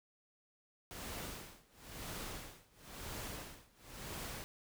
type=noise with tremolo; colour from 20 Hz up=pink; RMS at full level=-44 dBFS; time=0.91-4.44 s; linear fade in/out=0 ms; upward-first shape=sine; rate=0.98 Hz; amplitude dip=95%; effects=none